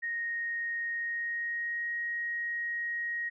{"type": "tone with pitch glide", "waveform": "sine", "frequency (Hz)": [1864.7, 1883.1], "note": ["A#6", "A#6"], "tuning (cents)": [0, 17], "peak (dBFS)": -31, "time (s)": [0.02, 3.3], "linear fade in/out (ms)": 20, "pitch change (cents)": 17, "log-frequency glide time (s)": [0.92, 1.93], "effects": []}